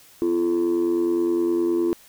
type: tone with amplitude modulation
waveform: sine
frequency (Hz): 341.3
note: F4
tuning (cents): -40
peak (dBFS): -13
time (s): 0.22-1.93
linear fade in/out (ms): 0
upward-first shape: sine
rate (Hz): 89.7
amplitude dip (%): 80
effects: tanh soft clip ceiling -15 dBFS + white hiss -51 dBFS RMS until 2.08 s